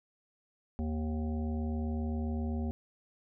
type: harmonic tone with a mistuned harmonic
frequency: 77.78 Hz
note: D#2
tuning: in tune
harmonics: 1 / 3 / 5 / 7 / 9 / 10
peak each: -33 / -35 / -45 / -49 / -50 / -52 dBFS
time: 0.79-2.71 s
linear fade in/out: 0 ms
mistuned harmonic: 9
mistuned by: +25 cents
effects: none